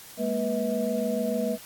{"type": "tone cluster", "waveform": "sine", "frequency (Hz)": [208.5, 235.4, 489.5, 643], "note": ["G#3", "A#3", "B4", "E5"], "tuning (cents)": [7, 17, -15, -43], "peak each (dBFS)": -30, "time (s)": [0.17, 1.58], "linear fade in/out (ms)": 50, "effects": ["white hiss -46 dBFS RMS until 1.65 s", "AAC 64 kbps"]}